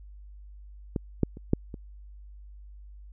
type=clicks; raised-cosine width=3 ms; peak=-15 / -9 / -29 / -8 / -25 dBFS; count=5; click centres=0.962 / 1.233 / 1.371 / 1.534 / 1.742 s; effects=added 50 Hz sine -44 dBFS peak until 3.12 s